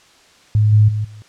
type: tone with level steps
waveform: sine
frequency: 106.3 Hz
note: G#2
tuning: 41 cents sharp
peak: -10 / -7 / -17 / -34 dBFS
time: 0.55-1.22 s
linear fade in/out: 0 ms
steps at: 0.72 / 0.88 / 1.04 s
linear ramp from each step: 10 ms
effects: white hiss -49 dBFS RMS until 1.28 s + low-pass 6000 Hz 12 dB/octave